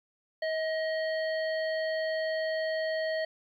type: harmonic tone with a mistuned harmonic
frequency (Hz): 630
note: D#5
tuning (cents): +21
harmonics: 1 / 3 / 5 / 7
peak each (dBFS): -29 / -36 / -47 / -43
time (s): 0.42-3.25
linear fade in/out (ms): 5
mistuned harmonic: 1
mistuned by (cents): +17
effects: 11-bit